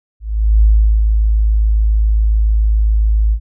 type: tone with ADSR envelope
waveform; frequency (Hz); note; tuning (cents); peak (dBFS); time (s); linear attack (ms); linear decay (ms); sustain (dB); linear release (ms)
sine; 53.6; A1; -45; -5; 0.2-3.4; 420; 390; -4; 77
effects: none